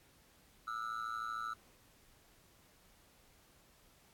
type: tone with amplitude modulation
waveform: triangle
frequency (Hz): 1318.5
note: E6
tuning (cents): 0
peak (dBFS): -32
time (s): 0.67-1.54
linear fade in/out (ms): 10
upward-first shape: sine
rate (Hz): 113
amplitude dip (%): 100
effects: pink hiss -66 dBFS RMS until 4.13 s + AAC 64 kbps